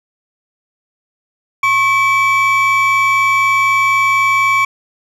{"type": "tone pair together", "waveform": "triangle", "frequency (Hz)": [1089.9, 2302], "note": ["C#6", "D7"], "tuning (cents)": [-30, -35], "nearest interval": "octave + minor second", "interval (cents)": 1295, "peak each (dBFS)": -10, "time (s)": [1.63, 4.65], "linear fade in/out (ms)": 5, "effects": ["tanh soft clip ceiling -4 dBFS"]}